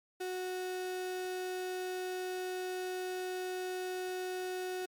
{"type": "tone", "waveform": "35% pulse", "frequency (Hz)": 368, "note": "F#4", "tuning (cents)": -9, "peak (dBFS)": -34, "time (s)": [0.2, 4.86], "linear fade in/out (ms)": 10, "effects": ["MP3 96 kbps"]}